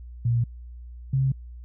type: tone pair in turn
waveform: sine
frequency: 118.3 / 133.94 Hz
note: A#2 / C3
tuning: +26 / +41 cents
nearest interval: major second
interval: 215 cents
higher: second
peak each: -19 dBFS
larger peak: neither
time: 0.25-0.44 / 1.13-1.32 s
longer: neither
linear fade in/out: 5 ms
effects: added 60 Hz sine -38 dBFS peak until 1.64 s